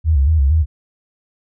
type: tone with vibrato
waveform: sine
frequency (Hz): 73.8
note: D2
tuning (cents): +9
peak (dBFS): -10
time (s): 0.04-0.66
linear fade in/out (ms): 50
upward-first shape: square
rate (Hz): 4.3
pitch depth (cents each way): 130
effects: none